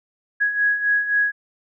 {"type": "beating tone pair", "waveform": "sine", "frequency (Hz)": [1661.2, 1665], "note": ["G#6", "G#6"], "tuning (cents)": [0, 4], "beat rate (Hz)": 3.8, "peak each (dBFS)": [-24, -18], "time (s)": [0.4, 1.32], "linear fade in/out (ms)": 20, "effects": []}